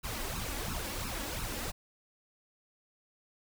pink noise with flanger, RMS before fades -37 dBFS, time 0.03-1.72 s, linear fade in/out 20 ms, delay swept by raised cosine 0.74 to 3.64 ms, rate 2.9 Hz, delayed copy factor +0.85, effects none

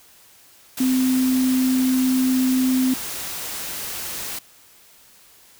sine tone in noise, 257.7 Hz, C4, 26 cents flat, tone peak -16 dBFS, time 0.8-2.94 s, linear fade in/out 5 ms, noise white, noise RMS -30 dBFS, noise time 0.77-4.39 s, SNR +11 dB, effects white hiss -51 dBFS RMS until 5.59 s

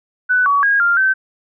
sine tone with pitch steps, 1494 / 1131 / 1635 / 1396 / 1543 Hz, F#6 / C#6 / G#6 / F6 / G6, +16 / +34 / -28 / -1 / -28 cents, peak -11 dBFS, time 0.29-1.14 s, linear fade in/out 20 ms, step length 170 ms, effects none

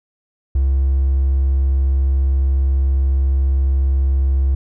triangle tone with hard clipping, 67.2 Hz, C2, 47 cents sharp, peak -13 dBFS, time 0.55-4.55 s, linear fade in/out 5 ms, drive 4 dB, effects none

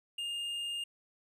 triangle tone with tanh clipping, 2822 Hz, F7, 17 cents sharp, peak -36 dBFS, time 0.18-0.84 s, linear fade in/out 5 ms, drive 11 dB, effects none

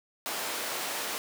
pink high-pass noise, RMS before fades -34 dBFS, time 0.26-1.18 s, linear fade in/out 0 ms, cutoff 490 Hz, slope 12 dB/octave, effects none

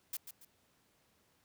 blue noise with echo, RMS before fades -39 dBFS, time 0.13-0.17 s, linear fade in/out 5 ms, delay 140 ms, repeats 2, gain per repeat -9 dB, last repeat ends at 0.45 s, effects pink hiss -72 dBFS RMS until 1.44 s + high-pass 80 Hz 12 dB/octave

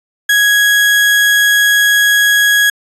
35% pulse tone, 1661 Hz, G#6, in tune, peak -6 dBFS, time 0.29-2.7 s, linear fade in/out 5 ms, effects resampled to 32000 Hz

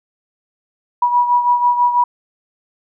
sine beating tone pair, 970 / 976.1 Hz, B5 / B5, -31 / -21 cents, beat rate 6.1 Hz, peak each -12 / -19 dBFS, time 1.02-2.04 s, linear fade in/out 5 ms, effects none

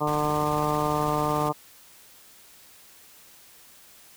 harmonic tone, 149.9 Hz, D3, 36 cents sharp, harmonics 1 / 2 / 3 / 4 / 5 / 6 / 7 / 8, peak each -31 / -31 / -31 / -31 / -31 / -31 / -31 / -31 dBFS, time 0-1.53 s, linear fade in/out 20 ms
pink noise with tremolo, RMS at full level -37 dBFS, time 0.07-1.49 s, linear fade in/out 2 ms, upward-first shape triangle, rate 18 Hz, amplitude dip 35%
effects white hiss -52 dBFS RMS until 4.16 s

